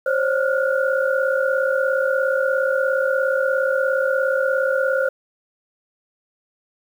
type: tone cluster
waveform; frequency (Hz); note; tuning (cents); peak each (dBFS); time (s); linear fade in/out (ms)
sine; 528 / 568 / 1405 / 1462; C5 / C#5 / F6 / F#6; +16 / +42 / +10 / -21; -19 / -24 / -25 / -26; 0.06-5.09; 5
effects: 8-bit